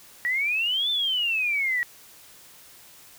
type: exponential two-way sweep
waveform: sine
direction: up then down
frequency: 1899 to 3576 to 1899 Hz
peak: -22 dBFS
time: 0.25-1.83 s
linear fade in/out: 0 ms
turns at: 0.9 s
effects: white hiss -50 dBFS RMS until 3.18 s